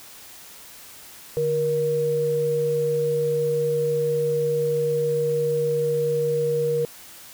sine tone pair together, 149 / 473 Hz, D3 / A#4, +25 / +25 cents, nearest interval octave + minor sixth, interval 2000 cents, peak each -29 / -20 dBFS, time 1.37-6.85 s, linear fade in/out 0 ms, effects white hiss -44 dBFS RMS until 7.33 s

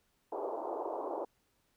pink band-pass noise, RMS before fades -38 dBFS, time 0.32-1.25 s, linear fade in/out 5 ms, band 340 to 1000 Hz, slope 48 dB/octave, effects pink hiss -75 dBFS RMS until 1.76 s

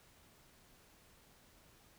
silence, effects pink hiss -65 dBFS RMS until 1.98 s

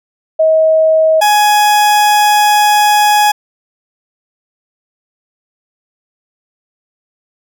sine / 40% pulse tone pair in turn, 636 / 836.6 Hz, D#5 / G#5, +38 / +12 cents, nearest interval perfect fourth, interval 474 cents, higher second, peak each -6 dBFS, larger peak neither, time 0.39-1.21 / 1.21-3.32 s, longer second, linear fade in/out 10 ms, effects none

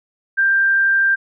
sine tone, 1583 Hz, G6, 17 cents sharp, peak -12 dBFS, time 0.37-1.16 s, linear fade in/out 20 ms, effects none

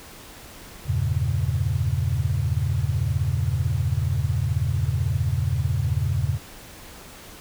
sine chord, E diminished seventh, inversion none, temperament equal, 82.41 / 98 / 116.54 / 138.59 Hz, E2 / G2 / Bb2 / Db3, 0 / 0 / 0 / 0 cents, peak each -26 dBFS, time 0.85-6.39 s, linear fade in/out 50 ms, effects pink hiss -43 dBFS RMS until 7.4 s

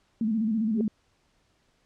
sine tone with vibrato, 220 Hz, A3, in tune, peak -23 dBFS, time 0.21-0.88 s, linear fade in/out 2 ms, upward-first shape square, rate 15 Hz, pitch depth 70 cents each way
sine tone with exponential growth, 407 Hz, G#4, 35 cents flat, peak -23 dBFS, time 0.73-0.81 s, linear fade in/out 2 ms, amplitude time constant 17 ms
effects pink hiss -68 dBFS RMS until 1.85 s + low-pass 7000 Hz 12 dB/octave

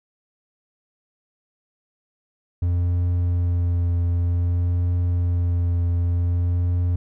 triangle tone with vibrato, 87.31 Hz, F2, in tune, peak -16 dBFS, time 2.62-6.96 s, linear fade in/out 5 ms, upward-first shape triangle, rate 0.54 Hz, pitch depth 18 cents each way, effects none

